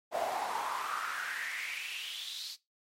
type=noise with high-pass filter sweep; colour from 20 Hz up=brown; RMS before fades=-37 dBFS; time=0.11-2.57 s; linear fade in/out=50 ms; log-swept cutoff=630 to 4500 Hz; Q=5.2; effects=noise-tail reverb RT60 0.2 s tail -18 dB re dry + MP3 64 kbps